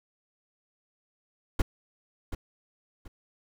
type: noise with echo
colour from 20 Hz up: brown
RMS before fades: -22 dBFS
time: 1.59-1.62 s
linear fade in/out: 5 ms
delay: 730 ms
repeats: 2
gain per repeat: -11 dB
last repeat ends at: 3.08 s
effects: none